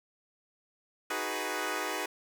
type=chord; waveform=10% pulse; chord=G# minor seventh; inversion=second; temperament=equal; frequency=311.1 / 370 / 415.3 / 493.9 Hz; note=D#4 / F#4 / G#4 / B4; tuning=0 / 0 / 0 / 0 cents; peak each=-30 / -29 / -29 / -29 dBFS; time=1.1-2.06 s; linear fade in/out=5 ms; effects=none

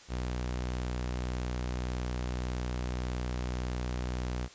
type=tone; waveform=sawtooth; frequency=61.74 Hz; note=B1; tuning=in tune; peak=-28 dBFS; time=0.08-4.49 s; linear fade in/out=50 ms; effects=white hiss -53 dBFS RMS until 4.54 s + resampled to 16000 Hz

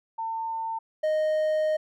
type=tone pair in turn; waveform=sine / triangle; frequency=901 / 619.8 Hz; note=A5 / D#5; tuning=+41 / -7 cents; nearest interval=tritone; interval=648 cents; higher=first; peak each=-28 / -20 dBFS; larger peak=second; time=0.18-0.79 / 1.03-1.77 s; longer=second; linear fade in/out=10 ms; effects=none

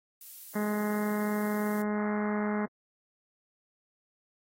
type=noise; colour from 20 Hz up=violet; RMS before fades=-45 dBFS; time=0.21-1.82 s; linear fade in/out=2 ms
type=harmonic tone; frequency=209.6 Hz; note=G#3; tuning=16 cents sharp; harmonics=1 / 2 / 3 / 4 / 5 / 6 / 7 / 8 / 9 / 10; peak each=-29 / -35 / -39 / -41 / -43 / -45 / -46 / -47 / -48 / -49 dBFS; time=0.55-2.66 s; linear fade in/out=10 ms
effects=AAC 48 kbps

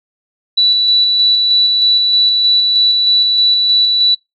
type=tone with tremolo; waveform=sine; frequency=3951 Hz; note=B7; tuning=in tune; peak=-7 dBFS; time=0.57-4.15 s; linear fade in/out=10 ms; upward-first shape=square; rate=3.2 Hz; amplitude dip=25%; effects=noise-tail reverb RT60 0.2 s tail -25 dB re dry

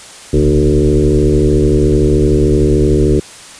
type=tone with frequency modulation; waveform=sine; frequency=225.3 Hz; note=A3; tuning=41 cents sharp; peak=-7 dBFS; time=0.33-3.2 s; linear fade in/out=5 ms; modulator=73.4 Hz; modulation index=2.9; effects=white hiss -34 dBFS RMS until 3.59 s + resampled to 22050 Hz

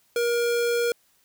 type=tone; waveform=square; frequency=474 Hz; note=A#4; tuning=29 cents sharp; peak=-22 dBFS; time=0.16-0.92 s; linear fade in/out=2 ms; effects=white hiss -64 dBFS RMS until 1.24 s

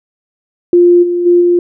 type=tone with level steps; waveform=sine; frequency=350.4 Hz; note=F4; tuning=6 cents sharp; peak=-3 / -11 / -4 / -6 dBFS; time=0.73-1.59 s; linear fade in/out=2 ms; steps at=1.02 / 1.25 / 1.4 s; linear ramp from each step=20 ms; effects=none

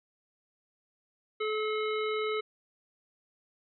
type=harmonic tone; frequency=430.4 Hz; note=A4; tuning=38 cents flat; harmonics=1 / 3 / 5 / 7 / 9; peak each=-30 / -36 / -38 / -44 / -44 dBFS; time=1.4-2.41 s; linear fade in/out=10 ms; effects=none

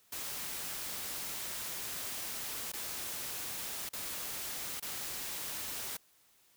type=noise with dropouts; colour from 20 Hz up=white; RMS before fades=-40 dBFS; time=0.12-5.97 s; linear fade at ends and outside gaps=5 ms; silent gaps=2.72-2.734 / 3.891-3.932 / 4.799-4.824 s; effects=white hiss -67 dBFS RMS until 6.56 s

